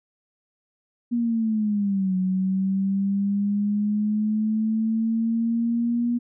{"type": "linear two-way sweep", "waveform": "sine", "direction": "down then up", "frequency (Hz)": [240.1, 185, 240.1], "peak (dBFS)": -20, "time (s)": [1.11, 6.19], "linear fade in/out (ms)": 20, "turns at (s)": 2.16, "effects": []}